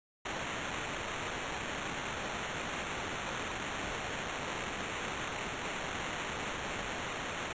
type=noise with sample-and-hold; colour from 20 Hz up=white; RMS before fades=-38 dBFS; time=0.25-7.53 s; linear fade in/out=5 ms; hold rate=4900 Hz; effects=resampled to 16000 Hz